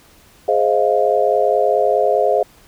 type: chord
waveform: sine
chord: F minor seventh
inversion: first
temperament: just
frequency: 419.1 / 523.8 / 628.6 / 698.5 Hz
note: Ab4 / C5 / Eb5 / F5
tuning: +16 / +2 / +18 / 0 cents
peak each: -18 dBFS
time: 0.48-2.43 s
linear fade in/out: 5 ms
effects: pink hiss -49 dBFS RMS until 2.67 s